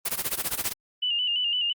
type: noise with tremolo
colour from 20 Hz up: white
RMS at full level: -25 dBFS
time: 0.05-0.73 s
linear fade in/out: 10 ms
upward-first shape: sine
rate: 15 Hz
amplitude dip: 90%
type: tone with vibrato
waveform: sine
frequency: 2900 Hz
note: F#7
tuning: 35 cents flat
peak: -23 dBFS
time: 1.02-1.73 s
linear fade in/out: 10 ms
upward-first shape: square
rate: 5.9 Hz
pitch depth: 48 cents each way
effects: Opus 24 kbps